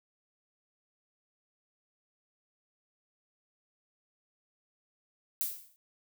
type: noise with exponential decay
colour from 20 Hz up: violet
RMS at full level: -29 dBFS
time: 5.41-5.76 s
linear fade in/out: 0 ms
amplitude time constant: 74 ms
effects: none